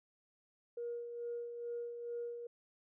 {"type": "tone with tremolo", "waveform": "sine", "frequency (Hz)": 474.5, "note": "A#4", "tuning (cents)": 31, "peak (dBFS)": -37, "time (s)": [0.77, 2.47], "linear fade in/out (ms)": 5, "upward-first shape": "sine", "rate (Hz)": 2.3, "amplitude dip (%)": 50, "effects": ["tanh soft clip ceiling -33 dBFS"]}